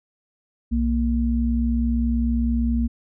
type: tone pair together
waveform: sine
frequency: 62.31 / 233.1 Hz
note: B1 / A#3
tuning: +16 / 0 cents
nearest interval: octave + major seventh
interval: 2284 cents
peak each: -21 dBFS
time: 0.71-2.88 s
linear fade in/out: 20 ms
effects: none